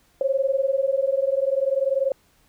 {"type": "tone pair together", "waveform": "sine", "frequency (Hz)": [530.6, 551], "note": ["C5", "C#5"], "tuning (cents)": [24, -11], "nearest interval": "minor second", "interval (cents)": 65, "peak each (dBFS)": -22, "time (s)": [0.21, 2.12], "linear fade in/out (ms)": 2, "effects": ["pink hiss -61 dBFS RMS until 2.48 s"]}